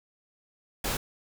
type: noise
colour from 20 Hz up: pink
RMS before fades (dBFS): -30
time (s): 0.84-0.97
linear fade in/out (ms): 5
effects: none